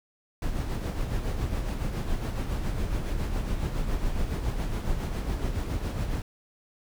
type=noise with tremolo; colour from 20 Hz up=brown; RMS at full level=-27 dBFS; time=0.42-6.22 s; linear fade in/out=2 ms; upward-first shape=sine; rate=7.2 Hz; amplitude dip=45%; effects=none